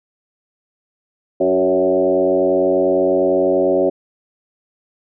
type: tone with frequency modulation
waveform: sine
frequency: 466.2 Hz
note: A#4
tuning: in tune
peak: -12 dBFS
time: 1.4-3.9 s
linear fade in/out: 10 ms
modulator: 91.3 Hz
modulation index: 2
effects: none